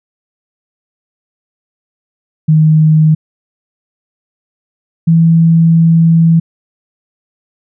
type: tone pair in turn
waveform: sine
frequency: 156.1 / 164.77 Hz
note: D#3 / E3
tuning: +6 / 0 cents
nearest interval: minor second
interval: 94 cents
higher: second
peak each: -4 dBFS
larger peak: neither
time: 2.48-3.15 / 5.07-6.4 s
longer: second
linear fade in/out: 10 ms
effects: none